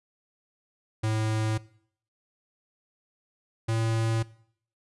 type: tone pair in turn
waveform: square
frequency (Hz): 109.4 / 112.93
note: A2 / A2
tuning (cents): -9 / +46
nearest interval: minor second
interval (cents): 55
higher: second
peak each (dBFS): -25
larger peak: neither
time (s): 1.03-1.58 / 3.68-4.23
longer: neither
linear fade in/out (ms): 10
effects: noise-tail reverb RT60 0.6 s tail -20 dB re dry + resampled to 24000 Hz